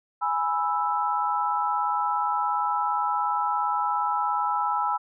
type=chord; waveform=sine; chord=E major; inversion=first; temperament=equal; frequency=830.6 / 987.8 / 1318.5 Hz; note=G#5 / B5 / E6; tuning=0 / 0 / 0 cents; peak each=-27 dBFS; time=0.21-4.98 s; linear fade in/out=20 ms; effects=none